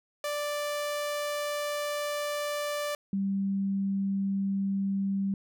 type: tone pair in turn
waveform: sawtooth / sine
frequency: 587.3 / 195.99 Hz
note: D5 / G3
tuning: 0 / 0 cents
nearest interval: octave + perfect fifth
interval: 1900 cents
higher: first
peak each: -26 dBFS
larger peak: neither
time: 0.24-2.95 / 3.13-5.34 s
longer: first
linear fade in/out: 2 ms
effects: none